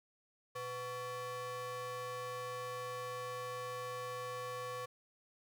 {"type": "ring-modulated tone", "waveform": "square", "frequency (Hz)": 311.1, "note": "D#4", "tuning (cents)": 0, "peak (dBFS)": -38, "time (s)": [0.55, 4.86], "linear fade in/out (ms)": 10, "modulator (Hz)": 812, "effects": []}